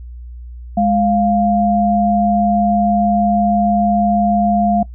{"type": "tone pair together", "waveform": "sine", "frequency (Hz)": [207.7, 698.6], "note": ["G#3", "F5"], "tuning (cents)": [0, 0], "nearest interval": "octave + major sixth", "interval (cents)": 2100, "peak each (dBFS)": -14, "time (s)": [0.77, 4.83], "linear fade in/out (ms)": 5, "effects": ["noise-tail reverb RT60 0.1 s tail -20 dB re dry", "added 60 Hz sine -29 dBFS peak until 4.94 s"]}